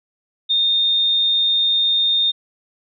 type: tone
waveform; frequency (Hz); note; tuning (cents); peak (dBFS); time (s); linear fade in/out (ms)
sine; 3654; A#7; -35; -14; 0.49-2.32; 20
effects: none